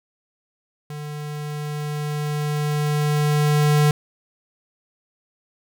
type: tone with level ramp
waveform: square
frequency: 148.9 Hz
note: D3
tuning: 24 cents sharp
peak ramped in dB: -31 to -14 dBFS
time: 0.9-3.91 s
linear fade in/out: 2 ms
effects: none